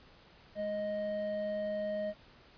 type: tone pair together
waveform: triangle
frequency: 207.7 / 623 Hz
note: G#3 / D#5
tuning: 0 / +2 cents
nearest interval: octave + perfect fifth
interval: 1902 cents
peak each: -40 / -31 dBFS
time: 0.55-2.14 s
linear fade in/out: 50 ms
effects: pink hiss -59 dBFS RMS until 2.57 s + resampled to 11025 Hz